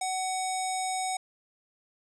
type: tone with low-pass filter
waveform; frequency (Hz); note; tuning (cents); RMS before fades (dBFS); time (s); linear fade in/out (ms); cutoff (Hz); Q
square; 750; F#5; +23; -31; 0.01-1.17; 5; 8100; 4.5
effects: none